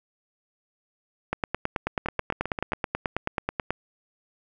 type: two click trains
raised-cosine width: 0.5 ms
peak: -14 / -10 dBFS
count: 6 / 23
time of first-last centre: 2.06-2.721 / 1.33-3.706 s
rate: 7.57 / 9.26 Hz
effects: none